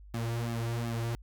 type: tone with flanger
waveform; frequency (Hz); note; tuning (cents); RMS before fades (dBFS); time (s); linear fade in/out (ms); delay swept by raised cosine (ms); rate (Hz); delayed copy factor
sawtooth; 116.54; A#2; 0; -33; 0.14-1.15; 0; 2 to 4.8; 2.7; -0.85
effects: added 50 Hz sine -48 dBFS peak until 1.22 s